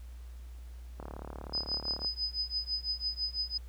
click train, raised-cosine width 1 ms, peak -28 dBFS, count 39, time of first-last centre 1-2.047 s, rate 36.3 Hz
sine tone with tremolo, 5010 Hz, D#8, 11 cents sharp, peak -28 dBFS, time 1.53-3.58 s, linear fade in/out 10 ms, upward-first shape triangle, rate 6 Hz, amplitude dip 100%
effects added 60 Hz sine -43 dBFS peak until 3.68 s + pink hiss -63 dBFS RMS until 3.68 s

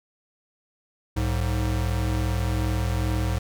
square tone pair together, 62.6 / 105.01 Hz, B1 / G#2, +24 / +20 cents, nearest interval major sixth, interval 896 cents, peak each -26 dBFS, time 1.16-3.39 s, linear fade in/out 10 ms, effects none

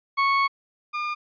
30% pulse tone pair in turn, 1105 / 1207.1 Hz, C#6 / D6, -6 / +47 cents, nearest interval major second, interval 153 cents, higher second, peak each -16 / -23 dBFS, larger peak first, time 0.17-0.48 / 0.93-1.15 s, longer first, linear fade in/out 20 ms, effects resampled to 11025 Hz

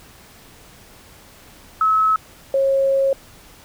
sine tone pair in turn, 1292 / 543.2 Hz, E6 / C#5, -35 / -35 cents, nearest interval octave + minor third, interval 1500 cents, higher first, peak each -13 / -14 dBFS, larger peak first, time 1.81-2.16 / 2.54-3.13 s, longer second, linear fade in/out 2 ms, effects pink hiss -46 dBFS RMS until 3.64 s

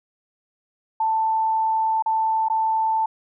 sine tone with dropouts, 885 Hz, A5, 10 cents sharp, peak -18 dBFS, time 1-3.06 s, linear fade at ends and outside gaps 5 ms, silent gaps 2.024-2.06 / 2.485-2.499 s, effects none

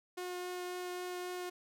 sawtooth tone with vibrato, 360 Hz, F#4, 47 cents flat, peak -35 dBFS, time 0.17-1.5 s, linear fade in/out 10 ms, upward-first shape triangle, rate 3.7 Hz, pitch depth 8 cents each way, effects none

